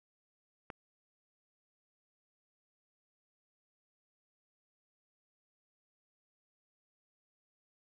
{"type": "click", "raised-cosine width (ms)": 0.5, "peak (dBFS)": -27, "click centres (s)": 0.702, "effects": []}